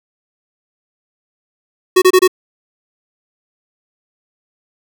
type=tone bursts; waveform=square; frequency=370 Hz; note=F#4; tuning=in tune; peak=-6 dBFS; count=4; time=1.96-2.278 s; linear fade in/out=10 ms; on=60 ms; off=26 ms; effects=none